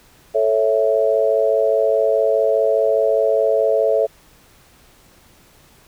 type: chord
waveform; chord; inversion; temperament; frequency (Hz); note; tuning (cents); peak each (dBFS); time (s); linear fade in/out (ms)
sine; A major; none; equal; 440 / 554.4 / 659.3; A4 / C#5 / E5; 0 / 0 / 0; -18; 0.34-4.07; 20
effects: pink hiss -51 dBFS RMS until 5.87 s

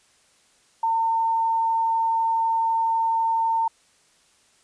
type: tone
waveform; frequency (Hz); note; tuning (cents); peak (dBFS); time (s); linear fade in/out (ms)
sine; 906; A#5; -50; -19; 0.83-3.68; 5
effects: white hiss -60 dBFS RMS until 4.63 s + resampled to 22050 Hz

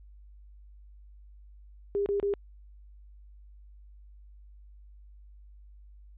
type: tone bursts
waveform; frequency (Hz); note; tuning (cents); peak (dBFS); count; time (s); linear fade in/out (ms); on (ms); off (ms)
sine; 403; G4; +48; -25; 3; 1.95-2.338; 0; 110; 29
effects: added 50 Hz sine -49 dBFS peak until 6.17 s + resampled to 8000 Hz

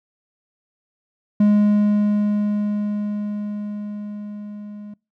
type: tone with level ramp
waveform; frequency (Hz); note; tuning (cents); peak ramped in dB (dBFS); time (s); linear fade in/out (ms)
triangle; 207.7; G#3; 0; -9 to -31; 1.4-4.94; 5
effects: noise-tail reverb RT60 0.3 s tail -26 dB re dry

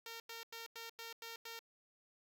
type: tone bursts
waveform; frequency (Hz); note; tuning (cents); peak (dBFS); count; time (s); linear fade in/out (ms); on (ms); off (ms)
5% pulse; 458.8; A#4; -28; -35; 7; 0.06-1.592; 2; 140; 92
effects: none

